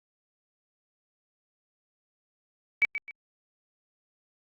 sine tone with echo, 2285 Hz, D7, 48 cents flat, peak -18 dBFS, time 2.82-2.85 s, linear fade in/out 0 ms, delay 130 ms, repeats 2, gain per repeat -10 dB, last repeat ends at 3.11 s, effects Opus 48 kbps

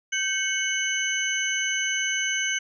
sine tone cluster, 1552 / 2202 / 2979 / 6180 Hz, G6 / C#7 / F#7 / G8, -18 / -12 / +11 / -26 cents, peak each -29 dBFS, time 0.12-2.59 s, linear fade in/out 10 ms, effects none

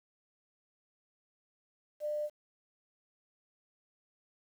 sine tone with quantisation, 598 Hz, D5, 31 cents sharp, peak -32 dBFS, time 2-2.3 s, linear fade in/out 50 ms, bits 10, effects none

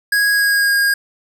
square tone with pitch glide, 1653 to 1626.5 Hz, G#6 to G#6, -9 to -37 cents, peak -13 dBFS, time 0.12-0.94 s, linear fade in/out 5 ms, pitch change -28 cents, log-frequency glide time 0.31-0.74 s, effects none

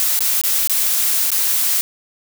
blue noise with dropouts, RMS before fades -17 dBFS, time 0-1.81 s, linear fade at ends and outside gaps 0 ms, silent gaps 0.191-0.206 / 0.414-0.437 / 0.674-0.697 / 1.304-1.317 s, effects none

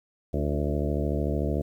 harmonic tone with a mistuned harmonic, 73.42 Hz, D2, in tune, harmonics 1 / 2 / 3 / 4 / 5 / 6 / 7 / 8 / 9, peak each -28 / -31 / -33 / -34 / -35 / -36 / -36 / -37 / -38 dBFS, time 0.33-1.62 s, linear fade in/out 10 ms, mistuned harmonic 5, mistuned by -31 cents, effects 10-bit

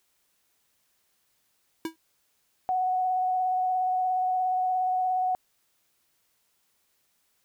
square tone with exponential decay, 323.9 Hz, E4, 30 cents flat, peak -26 dBFS, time 1.85-1.96 s, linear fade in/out 2 ms, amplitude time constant 22 ms
sine tone with vibrato, 740 Hz, F#5, in tune, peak -23 dBFS, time 2.69-5.35 s, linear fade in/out 0 ms, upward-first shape square, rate 17 Hz, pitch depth 12 cents each way
effects white hiss -71 dBFS RMS until 7.44 s

